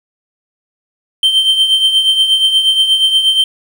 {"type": "tone with tremolo", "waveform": "triangle", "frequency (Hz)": 3123, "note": "G7", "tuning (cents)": -7, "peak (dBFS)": -4, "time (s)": [1.23, 3.44], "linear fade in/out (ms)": 2, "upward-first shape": "triangle", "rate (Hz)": 8.4, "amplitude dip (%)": 65, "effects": ["7-bit"]}